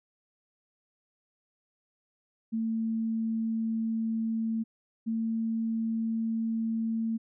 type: tone pair in turn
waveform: sine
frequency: 224.4 / 225.3 Hz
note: A3 / A3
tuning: +34 / +41 cents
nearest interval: unison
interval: 7 cents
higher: second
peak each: -27 dBFS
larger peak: neither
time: 2.52-4.64 / 5.06-7.18 s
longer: neither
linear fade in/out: 20 ms
effects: none

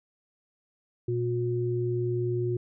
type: tone pair together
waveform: sine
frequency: 119.97 / 359.5 Hz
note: B2 / F#4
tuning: -50 / -50 cents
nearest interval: octave + perfect fifth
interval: 1900 cents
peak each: -28 dBFS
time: 1.08-2.57 s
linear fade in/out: 5 ms
effects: none

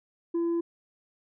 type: tone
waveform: sine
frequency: 338.1 Hz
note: E4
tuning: 44 cents sharp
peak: -22 dBFS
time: 0.34-0.61 s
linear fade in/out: 10 ms
effects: tanh soft clip ceiling -24 dBFS

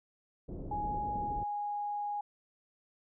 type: low-pass noise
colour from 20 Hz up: pink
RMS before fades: -41 dBFS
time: 0.48-1.44 s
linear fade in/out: 10 ms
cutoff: 510 Hz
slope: 24 dB/octave
type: tone with pitch glide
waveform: sine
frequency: 833 to 825.3 Hz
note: G#5 to G#5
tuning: +5 to -11 cents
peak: -33 dBFS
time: 0.71-2.21 s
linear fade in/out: 5 ms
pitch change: -16 cents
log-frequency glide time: 0.9-1.59 s
effects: none

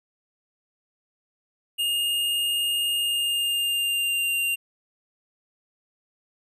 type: tone with pitch glide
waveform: square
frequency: 2836 to 2781 Hz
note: F7 to F7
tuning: +26 to -8 cents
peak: -23 dBFS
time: 1.78-4.56 s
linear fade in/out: 20 ms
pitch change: -34 cents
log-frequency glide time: 2.96-4.36 s
effects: none

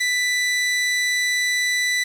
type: tone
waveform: sawtooth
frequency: 1984 Hz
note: B6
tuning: 7 cents sharp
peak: -15 dBFS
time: 0-2.04 s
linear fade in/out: 10 ms
effects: low-pass 9000 Hz 12 dB/octave + 7-bit

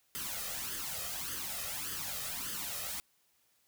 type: noise with flanger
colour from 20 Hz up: white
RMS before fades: -39 dBFS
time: 0.15-3 s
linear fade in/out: 0 ms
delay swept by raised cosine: 0.62 to 1.62 ms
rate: 1.7 Hz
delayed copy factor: +0.7
effects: white hiss -72 dBFS RMS until 3.67 s

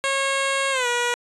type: tone with pitch glide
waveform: 10% pulse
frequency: 545 to 482.7 Hz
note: C#5 to B4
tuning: -29 to -40 cents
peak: -12 dBFS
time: 0.04-1.14 s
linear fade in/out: 0 ms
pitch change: -211 cents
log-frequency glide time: 0.71-0.87 s
effects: resampled to 24000 Hz

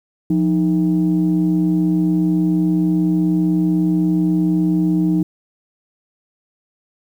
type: tone pair together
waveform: sine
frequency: 175.1 / 311.5 Hz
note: F3 / D#4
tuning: +5 / +2 cents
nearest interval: minor seventh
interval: 997 cents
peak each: -15 dBFS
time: 0.3-5.23 s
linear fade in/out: 5 ms
effects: tanh soft clip ceiling -8 dBFS + 8-bit

